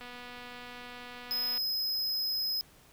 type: click train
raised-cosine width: 0.3 ms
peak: -30 dBFS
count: 385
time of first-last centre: 0.01-1.577 s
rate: 245 Hz
type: tone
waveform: square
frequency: 5090 Hz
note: D#8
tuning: 39 cents sharp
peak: -30 dBFS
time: 1.31-2.61 s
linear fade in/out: 0 ms
effects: pink hiss -59 dBFS RMS until 2.92 s